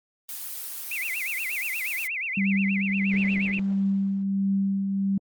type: noise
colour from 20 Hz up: blue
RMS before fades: -35 dBFS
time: 0.29-2.07 s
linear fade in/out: 0 ms
type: tone with vibrato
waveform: sine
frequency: 2349 Hz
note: D7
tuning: in tune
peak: -27 dBFS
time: 0.91-3.59 s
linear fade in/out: 2 ms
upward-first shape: sine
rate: 8.4 Hz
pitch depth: 270 cents each way
type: tone with tremolo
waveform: sine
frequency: 195.8 Hz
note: G3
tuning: 2 cents flat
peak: -20 dBFS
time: 2.37-5.18 s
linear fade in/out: 5 ms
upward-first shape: triangle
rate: 1.5 Hz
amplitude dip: 40%
effects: Opus 24 kbps